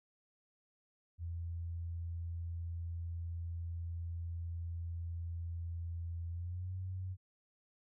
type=tone with pitch glide; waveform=sine; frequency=84.6 to 92.79 Hz; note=E2 to F#2; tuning=+45 to +5 cents; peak=-38 dBFS; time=1.18-7.17 s; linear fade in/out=50 ms; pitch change=+160 cents; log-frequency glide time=6.3-6.74 s; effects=none